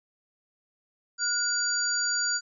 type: tone cluster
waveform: sine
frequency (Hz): 1449 / 4692 / 6900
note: F#6 / D8 / A8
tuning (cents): -37 / -2 / -35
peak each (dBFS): -29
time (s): 1.18-2.41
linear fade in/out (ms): 50
effects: none